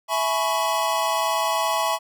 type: chord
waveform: square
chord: C# minor seventh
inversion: first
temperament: equal with one note detuned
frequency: 659.3 / 845.6 / 987.8 / 1108.7 Hz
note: E5 / G#5 / B5 / C#6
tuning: 0 / +31 / 0 / 0 cents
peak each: -27 dBFS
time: 0.08-1.99 s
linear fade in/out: 50 ms
effects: none